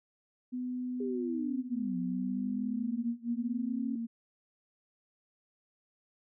sine tone with pitch glide, 250.2 to 230.8 Hz, B3 to A#3, +23 to -17 cents, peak -33 dBFS, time 0.52-4.07 s, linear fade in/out 20 ms, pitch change -140 cents, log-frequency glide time 2.67-3.4 s
sine linear two-way sweep, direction down then up, 409 to 177 to 272.5 Hz, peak -34 dBFS, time 1-3.96 s, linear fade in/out 5 ms, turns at 1.97 s
effects none

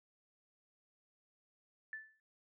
sine tone with exponential decay, 1755 Hz, A6, 5 cents flat, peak -39 dBFS, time 1.93-2.2 s, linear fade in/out 1 ms, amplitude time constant 58 ms, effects none

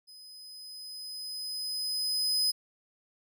40% pulse tone with level ramp, 5030 Hz, D#8, 18 cents sharp, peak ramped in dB -48 to -23 dBFS, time 0.07-2.52 s, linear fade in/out 20 ms, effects none

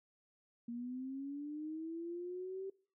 sine linear sweep, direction up, 233.1 to 389.1 Hz, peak -40 dBFS, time 0.68-2.7 s, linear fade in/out 5 ms, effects noise-tail reverb RT60 0.4 s tail -21 dB re dry

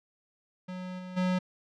square tone with level steps, 183.2 Hz, F#3, 17 cents flat, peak -37 / -40 / -26 dBFS, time 0.68-1.39 s, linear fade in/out 10 ms, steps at 0.98 / 1.16 s, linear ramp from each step 20 ms, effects low-pass 4000 Hz 12 dB/octave

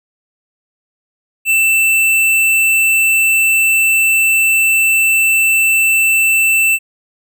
square tone, 2665 Hz, E7, 18 cents sharp, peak -10 dBFS, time 1.45-6.79 s, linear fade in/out 50 ms, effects none

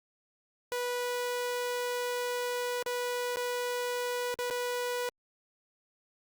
sawtooth tone with dropouts, 490.2 Hz, B4, 13 cents flat, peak -27 dBFS, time 0.72-5.09 s, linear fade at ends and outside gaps 0 ms, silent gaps 2.826-2.862 / 3.359-3.37 / 4.342-4.389 / 4.501-4.508 s, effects Opus 48 kbps

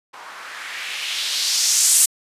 violet noise with low-pass filter sweep, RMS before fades -21 dBFS, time 0.13-2.06 s, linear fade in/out 10 ms, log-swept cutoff 980 to 9200 Hz, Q 1.9, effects resampled to 32000 Hz

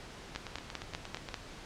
two click trains, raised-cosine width 0.2 ms, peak -18 / -23 dBFS, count 6 / 9, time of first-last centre 0.36-1.342 / 0.35-1.288 s, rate 5.09 / 8.53 Hz, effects pink hiss -48 dBFS RMS until 1.65 s + low-pass 6000 Hz 12 dB/octave

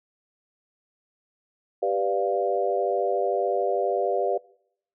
sine chord, G dominant seventh, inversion none, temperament equal, 392 / 493.9 / 587.3 / 698.5 Hz, G4 / B4 / D5 / F5, 0 / 0 / 0 / 0 cents, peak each -27 dBFS, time 1.82-4.38 s, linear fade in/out 10 ms, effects noise-tail reverb RT60 0.7 s tail -23 dB re dry

